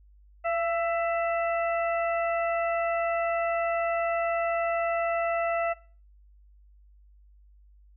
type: harmonic tone with a mistuned harmonic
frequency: 664 Hz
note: E5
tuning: 12 cents sharp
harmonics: 1 / 2 / 3 / 4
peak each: -26 / -32 / -36 / -38 dBFS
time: 0.44-5.74 s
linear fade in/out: 20 ms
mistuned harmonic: 1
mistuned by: +33 cents
effects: noise-tail reverb RT60 0.4 s tail -20 dB re dry + added 50 Hz sine -53 dBFS peak until 7.96 s